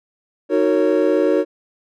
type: chord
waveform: triangle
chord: D# minor seventh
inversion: none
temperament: equal with one note detuned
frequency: 311.1 / 370 / 458.7 / 554.4 Hz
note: D#4 / F#4 / A#4 / C#5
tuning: 0 / 0 / -28 / 0 cents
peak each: -17 dBFS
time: 0.49-1.45 s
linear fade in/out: 50 ms
effects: tanh soft clip ceiling -2 dBFS